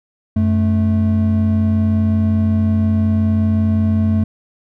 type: tone pair together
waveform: triangle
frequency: 92.41 / 217.9 Hz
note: F#2 / A3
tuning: -2 / -17 cents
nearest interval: octave + minor third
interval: 1485 cents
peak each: -13 dBFS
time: 0.36-4.24 s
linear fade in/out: 5 ms
effects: none